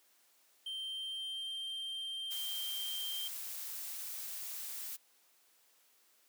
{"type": "tone with pitch glide", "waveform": "triangle", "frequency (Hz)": [3136, 3158], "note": ["G7", "G7"], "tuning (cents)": [0, 12], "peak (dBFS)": -37, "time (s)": [0.66, 3.28], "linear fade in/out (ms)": 5, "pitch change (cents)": 12, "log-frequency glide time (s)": [0.81, 1.54]}
{"type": "noise", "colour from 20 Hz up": "blue", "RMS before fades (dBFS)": -43, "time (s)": [2.3, 4.97], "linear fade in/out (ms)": 20}
{"effects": ["white hiss -69 dBFS RMS until 6.28 s", "high-pass 300 Hz 12 dB/octave"]}